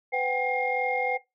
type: tone cluster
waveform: sine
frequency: 503 / 751 / 794 / 2131 Hz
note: B4 / F#5 / G5 / C7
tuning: +32 / +26 / +22 / +31 cents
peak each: -29 / -31 / -29 / -28 dBFS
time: 0.12-1.18 s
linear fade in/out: 20 ms
effects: noise-tail reverb RT60 0.2 s tail -19 dB re dry + tanh soft clip ceiling -14 dBFS